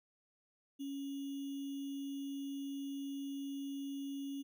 sine tone with sample-and-hold, 277.2 Hz, C#4, in tune, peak -39 dBFS, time 0.79-4.43 s, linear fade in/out 20 ms, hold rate 3150 Hz, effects none

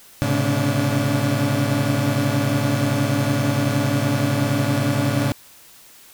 30% pulse tone cluster, 107.8 / 130.4 / 141.1 / 288.6 Hz, A2 / C3 / C#3 / D4, -35 / -5 / +31 / -30 cents, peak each -21 dBFS, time 0.22-5.32 s, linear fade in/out 0 ms, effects white hiss -47 dBFS RMS until 6.13 s

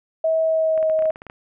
sine tone with pitch glide, 644 to 632.6 Hz, E5 to D#5, -41 to +29 cents, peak -16 dBFS, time 0.24-1.11 s, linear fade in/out 5 ms, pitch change -30 cents, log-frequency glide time 0.44-0.9 s
clicks, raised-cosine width 0.5 ms, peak -23 dBFS, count 11, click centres 0.777 / 0.828 / 0.898 / 0.991 / 1.023 / 1.056 / 1.104 / 1.159 / 1.219 / 1.267 / 1.299 s
effects none

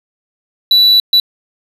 triangle tone bursts at uneven times, 3951 Hz, B7, in tune, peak -4 dBFS, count 2, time 0.71-1 / 1.13-1.2 s, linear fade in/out 2 ms, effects resampled to 32000 Hz

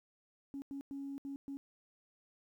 sine tone bursts at uneven times, 277.2 Hz, C#4, in tune, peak -39 dBFS, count 5, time 0.54-0.62 / 0.71-0.81 / 0.91-1.18 / 1.25-1.36 / 1.48-1.57 s, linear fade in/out 0 ms, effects tanh soft clip ceiling -36 dBFS + 12-bit

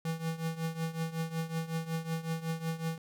square tone with tremolo, 163.1 Hz, E3, 18 cents flat, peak -30 dBFS, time 0.05-2.98 s, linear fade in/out 2 ms, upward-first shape triangle, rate 5.4 Hz, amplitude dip 85%, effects none

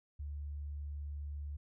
sine tone, 72.7 Hz, D2, 17 cents flat, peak -39 dBFS, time 0.19-1.57 s, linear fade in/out 10 ms, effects none

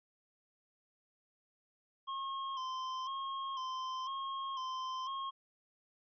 square tone with vibrato, 1059 Hz, C6, 21 cents sharp, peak -38 dBFS, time 2.07-5.31 s, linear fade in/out 20 ms, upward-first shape square, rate 1 Hz, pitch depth 35 cents each way, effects resampled to 11025 Hz

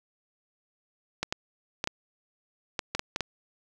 clicks, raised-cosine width 0.2 ms, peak -11 dBFS, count 9, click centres 1.23 / 1.325 / 1.841 / 1.874 / 2.792 / 2.95 / 2.994 / 3.161 / 3.207 s, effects none

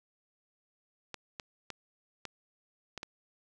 clicks, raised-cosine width 0.2 ms, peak -22 dBFS, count 6, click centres 1.143 / 1.398 / 1.703 / 2.253 / 2.977 / 3.031 s, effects none

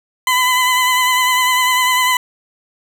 20% pulse tone with vibrato, 1008 Hz, B5, 35 cents sharp, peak -7 dBFS, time 0.27-2.17 s, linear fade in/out 2 ms, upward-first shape sine, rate 10 Hz, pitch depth 31 cents each way, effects none

